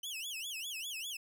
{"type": "tone with vibrato", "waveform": "sawtooth", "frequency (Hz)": 2960, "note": "F#7", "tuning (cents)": 0, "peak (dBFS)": -36, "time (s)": [0.03, 1.17], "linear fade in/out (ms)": 5, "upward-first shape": "sine", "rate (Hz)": 5, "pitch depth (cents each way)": 260, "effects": []}